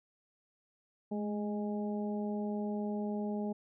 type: harmonic tone with a mistuned harmonic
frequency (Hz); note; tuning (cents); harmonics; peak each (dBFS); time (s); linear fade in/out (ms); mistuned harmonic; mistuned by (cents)
207; G#3; -5; 1 / 2 / 3 / 4; -34 / -40 / -44 / -46; 1.11-3.53; 10; 1; +29
effects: none